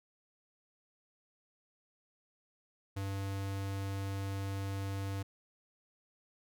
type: tone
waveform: square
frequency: 98 Hz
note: G2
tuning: in tune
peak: -36 dBFS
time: 2.96-5.23 s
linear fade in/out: 10 ms
effects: none